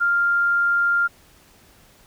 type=tone; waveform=sine; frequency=1396.9 Hz; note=F6; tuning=in tune; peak=-16 dBFS; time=0-1.08 s; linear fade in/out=20 ms; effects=pink hiss -53 dBFS RMS until 2.06 s